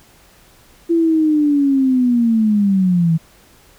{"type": "linear sweep", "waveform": "sine", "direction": "down", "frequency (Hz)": [339.1, 159.4], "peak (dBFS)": -11, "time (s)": [0.89, 3.18], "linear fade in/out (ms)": 20, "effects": ["pink hiss -49 dBFS RMS until 3.78 s"]}